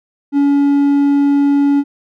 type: tone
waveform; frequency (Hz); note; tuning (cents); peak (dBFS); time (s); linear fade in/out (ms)
triangle; 283.1; C#4; +37; -7; 0.32-1.84; 50
effects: none